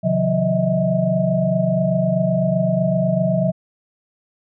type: tone cluster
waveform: sine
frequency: 132.9 / 155.8 / 180.6 / 614 / 642 Hz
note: C3 / D#3 / F#3 / D#5 / E5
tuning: +27 / +3 / -42 / -23 / -46 cents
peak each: -23 / -25 / -19 / -28 / -20 dBFS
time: 0.03-3.52 s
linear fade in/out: 20 ms
effects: none